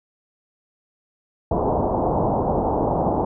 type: low-pass noise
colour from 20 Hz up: white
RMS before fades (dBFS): -21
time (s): 1.51-3.25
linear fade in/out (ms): 5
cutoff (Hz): 910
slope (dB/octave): 48
effects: none